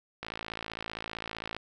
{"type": "click train", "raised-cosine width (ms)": 0.3, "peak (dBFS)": -20, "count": 75, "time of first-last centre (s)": [0.23, 1.566], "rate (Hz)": 55.4, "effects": []}